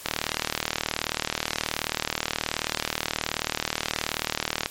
click train, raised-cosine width 0.2 ms, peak -6 dBFS, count 179, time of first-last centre 0.06-4.659 s, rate 38.7 Hz, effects white hiss -42 dBFS RMS until 4.7 s + MP3 64 kbps

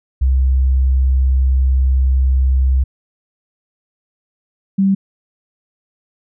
sine tone pair in turn, 65.41 / 194.49 Hz, C2 / G3, 0 / -13 cents, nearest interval octave + perfect fifth, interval 1887 cents, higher second, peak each -10 dBFS, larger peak neither, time 0.21-2.84 / 4.78-4.95 s, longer first, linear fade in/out 10 ms, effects none

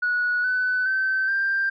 sine tone with pitch steps, 1464 / 1502.6 / 1542.1 / 1582.7 Hz, F#6 / F#6 / G6 / G6, -19 / +26 / -29 / +16 cents, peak -19 dBFS, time 0.02-1.7 s, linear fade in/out 10 ms, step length 420 ms, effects tanh soft clip ceiling -16 dBFS

